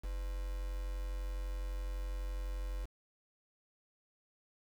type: tone with quantisation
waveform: sine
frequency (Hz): 45.96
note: F#1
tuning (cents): -11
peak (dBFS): -36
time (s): 0.03-2.86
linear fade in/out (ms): 20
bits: 8
effects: none